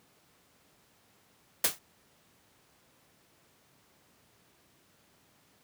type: noise with exponential decay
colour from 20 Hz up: white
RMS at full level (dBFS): -20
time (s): 1.64-1.79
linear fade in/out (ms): 5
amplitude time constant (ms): 31
effects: pink hiss -65 dBFS RMS until 5.63 s + high-pass 100 Hz 12 dB/octave